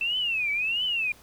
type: tone with vibrato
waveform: sine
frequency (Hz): 2637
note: E7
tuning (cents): 0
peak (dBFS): -24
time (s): 0.01-1.12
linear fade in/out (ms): 2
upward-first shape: triangle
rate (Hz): 1.5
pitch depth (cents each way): 260
effects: pink hiss -53 dBFS RMS until 1.22 s